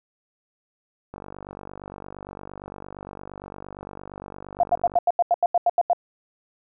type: click train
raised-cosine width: 1 ms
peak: -23 dBFS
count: 187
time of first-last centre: 1.14-4.959 s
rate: 48.7 Hz
type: tone bursts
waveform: sine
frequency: 698.5 Hz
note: F5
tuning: in tune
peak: -15 dBFS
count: 12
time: 4.6-5.932 s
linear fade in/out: 2 ms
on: 34 ms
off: 84 ms
effects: none